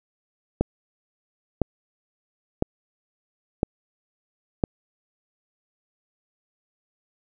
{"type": "click train", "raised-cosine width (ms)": 2, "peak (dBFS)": -6, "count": 5, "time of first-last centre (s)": [0.61, 4.638], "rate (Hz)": 0.993, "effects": []}